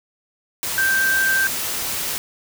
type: tone in noise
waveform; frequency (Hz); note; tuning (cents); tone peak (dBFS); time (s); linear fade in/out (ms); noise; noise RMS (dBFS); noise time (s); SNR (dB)
sine; 1568; G6; 0; -16; 0.78-1.47; 0; white; -25; 0.63-2.18; +6
effects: none